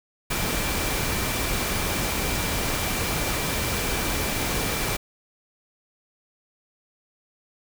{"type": "tone in noise", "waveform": "sine", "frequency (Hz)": 2349, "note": "D7", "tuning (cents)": 0, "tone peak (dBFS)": -36, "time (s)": [0.3, 4.97], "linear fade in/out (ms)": 10, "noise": "pink", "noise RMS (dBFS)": -26, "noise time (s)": [0.3, 4.97], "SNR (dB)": -13, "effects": []}